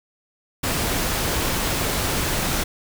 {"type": "noise", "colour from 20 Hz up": "pink", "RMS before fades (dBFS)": -23, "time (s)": [0.63, 2.64], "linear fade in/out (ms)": 10, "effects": []}